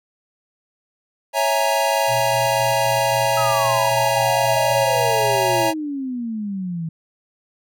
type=chord; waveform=square; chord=A# half-diminished seventh; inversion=first; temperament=equal; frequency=554.4 / 659.3 / 830.6 / 932.3 Hz; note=C#5 / E5 / G#5 / A#5; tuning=0 / 0 / 0 / 0 cents; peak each=-23 dBFS; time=1.33-5.74 s; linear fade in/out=50 ms
type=tone with tremolo; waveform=sine; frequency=120.6 Hz; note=B2; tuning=41 cents flat; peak=-27 dBFS; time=2.07-5.72 s; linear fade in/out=50 ms; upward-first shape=square; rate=3.8 Hz; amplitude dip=35%
type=exponential sweep; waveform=sine; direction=down; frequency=1302 to 159 Hz; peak=-23 dBFS; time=3.37-6.89 s; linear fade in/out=5 ms
effects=none